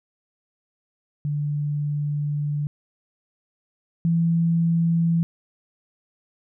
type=tone pair in turn; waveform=sine; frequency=146.83 / 167.02 Hz; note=D3 / E3; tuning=0 / +23 cents; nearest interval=major second; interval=223 cents; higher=second; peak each=-22 / -17 dBFS; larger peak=second; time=1.25-2.67 / 4.05-5.23 s; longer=first; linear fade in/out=0 ms; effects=none